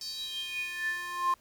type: tone with high-pass filter sweep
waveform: square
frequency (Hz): 352.7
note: F4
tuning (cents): +17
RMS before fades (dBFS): -34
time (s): 0.01-1.34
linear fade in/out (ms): 2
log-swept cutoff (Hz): 5000 to 1000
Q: 9.3
effects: pink hiss -63 dBFS RMS until 1.4 s